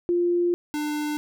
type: tone pair in turn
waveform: sine / square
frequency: 349.2 / 298.8 Hz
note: F4 / D4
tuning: 0 / +30 cents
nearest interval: minor third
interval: 270 cents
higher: first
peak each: -19 / -26 dBFS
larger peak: first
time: 0.09-0.54 / 0.74-1.17 s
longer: first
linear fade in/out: 0 ms
effects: none